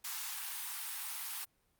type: high-pass noise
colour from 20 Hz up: white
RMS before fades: -41 dBFS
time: 0.04-1.45 s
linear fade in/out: 10 ms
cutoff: 770 Hz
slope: 96 dB/octave
effects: pink hiss -75 dBFS RMS until 1.79 s + Opus 48 kbps